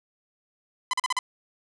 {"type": "tone bursts", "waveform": "sawtooth", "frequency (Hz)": 1013, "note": "B5", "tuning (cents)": 44, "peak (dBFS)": -19, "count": 5, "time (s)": [0.91, 1.19], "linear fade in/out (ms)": 2, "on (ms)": 24, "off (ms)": 40, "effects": ["resampled to 22050 Hz", "8-bit"]}